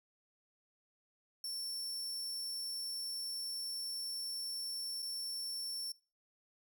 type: tone with dropouts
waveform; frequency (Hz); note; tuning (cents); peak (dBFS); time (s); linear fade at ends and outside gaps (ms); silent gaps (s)
sawtooth; 5430; F8; -50; -36; 1.44-5.92; 2; 5.022-5.026
effects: noise-tail reverb RT60 0.3 s tail -19 dB re dry